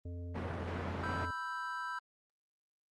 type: harmonic tone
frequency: 87.31 Hz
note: F2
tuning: in tune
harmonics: 1 / 3 / 5 / 7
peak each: -40 / -50 / -54 / -57 dBFS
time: 0.05-1.31 s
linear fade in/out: 5 ms
type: band-pass noise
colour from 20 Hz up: pink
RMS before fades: -41 dBFS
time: 0.34-1.26 s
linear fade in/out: 20 ms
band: 120 to 1600 Hz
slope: 12 dB/octave
type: chord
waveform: triangle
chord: E minor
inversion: second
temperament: equal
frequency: 987.8 / 1318.5 / 1568 Hz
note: B5 / E6 / G6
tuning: 0 / 0 / 0 cents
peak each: -40 dBFS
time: 1.03-1.99 s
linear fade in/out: 5 ms
effects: Opus 32 kbps